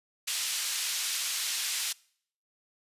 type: band-pass noise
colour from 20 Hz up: pink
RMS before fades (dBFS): -32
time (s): 0.27-1.93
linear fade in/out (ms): 10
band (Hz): 3100 to 11000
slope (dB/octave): 12
effects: noise-tail reverb RT60 0.6 s tail -24 dB re dry + resampled to 32000 Hz